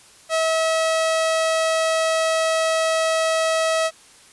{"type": "tone", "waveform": "sawtooth", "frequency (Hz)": 645, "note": "E5", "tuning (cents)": -38, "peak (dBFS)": -14, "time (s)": [0.29, 3.91], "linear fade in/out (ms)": 50, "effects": ["white hiss -49 dBFS RMS until 4.32 s", "resampled to 24000 Hz"]}